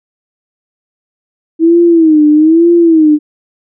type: tone with vibrato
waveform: sine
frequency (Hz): 320.8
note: E4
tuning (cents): -47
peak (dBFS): -3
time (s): 1.59-3.19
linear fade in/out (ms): 50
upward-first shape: sine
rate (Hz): 1.1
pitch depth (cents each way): 120
effects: none